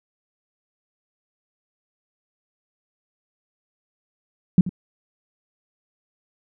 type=tone with echo; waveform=sine; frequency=180 Hz; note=F#3; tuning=47 cents flat; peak=-8 dBFS; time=4.58-4.61 s; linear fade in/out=2 ms; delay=83 ms; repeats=1; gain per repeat=-15 dB; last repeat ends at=4.693 s; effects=none